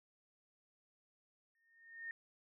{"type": "tone with exponential growth", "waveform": "sine", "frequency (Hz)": 1834, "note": "A#6", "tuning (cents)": -29, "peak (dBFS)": -40, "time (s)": [1.55, 2.11], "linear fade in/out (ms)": 1, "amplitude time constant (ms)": 120, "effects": []}